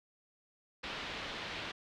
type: low-pass noise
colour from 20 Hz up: white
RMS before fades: -42 dBFS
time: 0.83-1.72 s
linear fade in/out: 10 ms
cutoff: 3700 Hz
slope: 24 dB/octave
effects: none